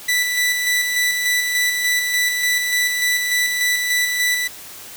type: tone with tremolo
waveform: sawtooth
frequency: 1975.5 Hz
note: B6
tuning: in tune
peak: -12 dBFS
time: 0.08-4.48 s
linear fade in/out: 10 ms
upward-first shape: square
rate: 3.4 Hz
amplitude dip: 35%
effects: white hiss -37 dBFS RMS until 4.96 s